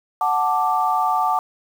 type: chord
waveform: sine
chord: D major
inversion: first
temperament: equal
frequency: 740 / 880 / 1174.7 Hz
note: F#5 / A5 / D6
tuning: 0 / 0 / 0 cents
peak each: -21 dBFS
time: 0.21-1.39 s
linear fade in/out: 2 ms
effects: 7-bit